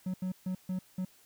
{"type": "tone bursts at uneven times", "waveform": "triangle", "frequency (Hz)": 185, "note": "F#3", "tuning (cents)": 0, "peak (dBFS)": -29, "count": 5, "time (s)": [[0.06, 0.14], [0.22, 0.32], [0.46, 0.55], [0.69, 0.79], [0.98, 1.05]], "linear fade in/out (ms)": 5, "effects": ["white hiss -62 dBFS RMS until 1.25 s"]}